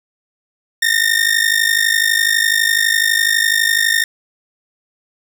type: ring-modulated tone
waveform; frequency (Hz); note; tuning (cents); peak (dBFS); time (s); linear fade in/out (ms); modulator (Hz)
sawtooth; 1827; A#6; -35; -6; 0.82-4.04; 2; 26
effects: none